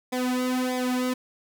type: tone with flanger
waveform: sawtooth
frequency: 252.7 Hz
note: B3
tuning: 40 cents sharp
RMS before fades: -26 dBFS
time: 0.12-1.14 s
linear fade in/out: 10 ms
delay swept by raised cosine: 0.69 to 2.79 ms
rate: 1.6 Hz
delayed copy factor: -0.95
effects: none